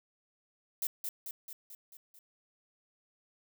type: noise with echo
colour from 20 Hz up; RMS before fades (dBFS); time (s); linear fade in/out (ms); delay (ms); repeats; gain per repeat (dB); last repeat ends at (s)
violet; -33; 0.82-0.87; 2; 220; 6; -4; 2.19
effects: none